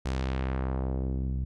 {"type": "tone with low-pass filter sweep", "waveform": "sawtooth", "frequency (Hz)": 65.41, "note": "C2", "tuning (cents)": 0, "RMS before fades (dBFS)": -30, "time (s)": [0.05, 1.45], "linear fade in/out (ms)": 10, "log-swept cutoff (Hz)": [7500, 140], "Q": 0.97, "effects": []}